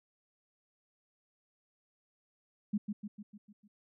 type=tone with echo; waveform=sine; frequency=207.7 Hz; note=G#3; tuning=in tune; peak=-28 dBFS; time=2.73-2.78 s; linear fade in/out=10 ms; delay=150 ms; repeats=6; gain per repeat=-5 dB; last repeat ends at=3.68 s; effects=none